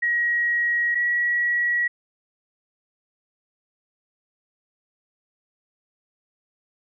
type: tone pair in turn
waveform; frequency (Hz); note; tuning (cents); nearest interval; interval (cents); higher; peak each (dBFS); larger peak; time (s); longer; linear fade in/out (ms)
sine; 1900 / 1922.1; A#6 / B6; +33 / -47; unison; 20; second; -19 / -19; neither; 0.02-0.95 / 0.95-1.88; neither; 10
effects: none